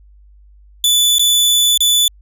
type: tone with dropouts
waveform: sawtooth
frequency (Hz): 3479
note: A7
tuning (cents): -20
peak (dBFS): -7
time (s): 0.84-2.08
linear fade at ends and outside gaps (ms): 2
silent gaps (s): 1.184-1.194 / 1.776-1.805
effects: added 50 Hz sine -42 dBFS peak until 2.21 s